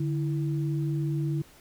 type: tone pair together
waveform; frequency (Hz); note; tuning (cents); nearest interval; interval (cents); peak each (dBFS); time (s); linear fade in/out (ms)
sine; 146.83 / 329.6; D3 / E4; 0 / 0; octave + major second; 1400; -26 / -33; 0-1.42; 5
effects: pink hiss -55 dBFS RMS until 1.6 s